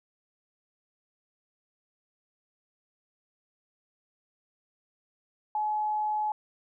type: tone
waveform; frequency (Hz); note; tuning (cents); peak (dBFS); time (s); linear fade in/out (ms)
sine; 850; G#5; +40; -26; 5.55-6.32; 2
effects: none